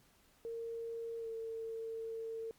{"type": "tone with pitch glide", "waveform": "sine", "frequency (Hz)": [460, 451.3], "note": ["A#4", "A4"], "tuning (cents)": [-23, 44], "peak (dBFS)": -39, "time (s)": [0.45, 2.51], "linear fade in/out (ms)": 0, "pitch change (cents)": -33, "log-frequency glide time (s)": [1.19, 1.28], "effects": ["pink hiss -68 dBFS RMS until 2.58 s", "MP3 96 kbps"]}